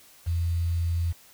sine tone with quantisation, 84.7 Hz, E2, 48 cents sharp, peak -23 dBFS, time 0.26-1.13 s, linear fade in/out 20 ms, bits 8, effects white hiss -54 dBFS RMS until 1.33 s

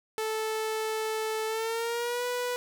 sawtooth tone with pitch glide, 438 to 491.6 Hz, A4 to B4, -8 to -8 cents, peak -25 dBFS, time 0.18-2.56 s, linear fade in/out 0 ms, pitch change +200 cents, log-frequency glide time 1.46-2.25 s, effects none

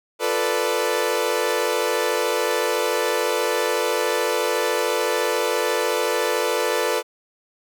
sawtooth chord, B half-diminished seventh, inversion second, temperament equal, 349.2 / 440 / 493.9 / 587.3 Hz, F4 / A4 / B4 / D5, 0 / 0 / 0 / 0 cents, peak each -26 / -20 / -20 / -23 dBFS, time 0.19-7.03 s, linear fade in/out 50 ms, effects none

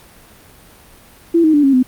sine tone with pitch steps, 336 / 313.5 / 292.5 / 272.9 / 254.6 Hz, E4 / D#4 / D4 / C#4 / C4, +33 / +13 / -7 / -27 / -47 cents, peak -8 dBFS, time 1.34-1.83 s, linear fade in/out 10 ms, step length 98 ms, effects pink hiss -44 dBFS RMS until 1.87 s + Opus 48 kbps

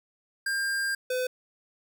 square tone pair in turn, 1600 / 506.3 Hz, G6 / B4, +35 / +43 cents, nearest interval octave + minor sixth, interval 1992 cents, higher first, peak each -27 dBFS, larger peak neither, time 0.46-0.95 / 1.1-1.27 s, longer first, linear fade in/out 5 ms, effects none

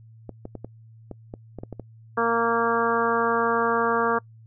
clicks, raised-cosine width 2 ms, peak -21 dBFS, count 10, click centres 0.293 / 0.454 / 0.553 / 0.646 / 1.113 / 1.339 / 1.587 / 1.635 / 1.727 / 1.797 s
harmonic tone, 231.6 Hz, A#3, 11 cents flat, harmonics 1 / 2 / 3 / 4 / 5 / 6 / 7, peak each -30 / -24 / -30 / -28 / -25 / -29 / -31 dBFS, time 2.17-4.19 s, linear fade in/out 10 ms
effects noise-tail reverb RT60 0.1 s tail -25 dB re dry + added 112 Hz sine -46 dBFS peak until 4.46 s

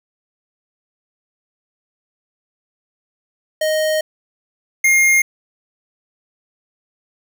square tone pair in turn, 622.3 / 2128 Hz, D#5 / C7, 0 / +29 cents, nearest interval octave + major sixth, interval 2129 cents, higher second, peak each -16 / -11 dBFS, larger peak second, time 3.61-4.01 / 4.84-5.22 s, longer first, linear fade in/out 5 ms, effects none

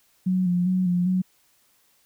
sine tone with vibrato, 181 Hz, F#3, 38 cents flat, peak -19 dBFS, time 0.26-1.22 s, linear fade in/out 10 ms, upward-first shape square, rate 2.5 Hz, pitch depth 36 cents each way, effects white hiss -63 dBFS RMS until 2.05 s

